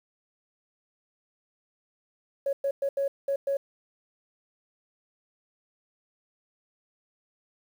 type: tone bursts at uneven times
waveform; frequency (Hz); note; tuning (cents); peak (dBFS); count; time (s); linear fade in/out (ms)
sine; 554.4; C#5; 0; -23; 6; 2.46-2.53 / 2.64-2.71 / 2.82-2.89 / 2.97-3.08 / 3.28-3.36 / 3.47-3.57; 5
effects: tanh soft clip ceiling -19 dBFS + 9-bit